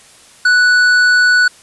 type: tone with hard clipping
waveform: sine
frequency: 1480 Hz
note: F#6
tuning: in tune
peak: -9 dBFS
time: 0.45-1.48 s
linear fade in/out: 5 ms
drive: 8 dB
effects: white hiss -43 dBFS RMS until 1.62 s + resampled to 24000 Hz